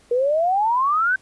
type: exponential sweep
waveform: sine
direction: up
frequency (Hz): 470.7 to 1566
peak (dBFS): -16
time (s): 0.11-1.16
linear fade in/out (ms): 5
effects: pink hiss -55 dBFS RMS until 1.21 s + resampled to 24000 Hz